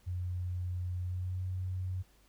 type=tone with pitch glide; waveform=sine; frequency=90 to 92.32 Hz; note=F#2 to F#2; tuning=-47 to -3 cents; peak=-33 dBFS; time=0.06-2.03 s; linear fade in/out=20 ms; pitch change=+44 cents; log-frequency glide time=1-1.43 s; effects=added 50 Hz sine -65 dBFS peak until 2.28 s + pink hiss -67 dBFS RMS until 2.28 s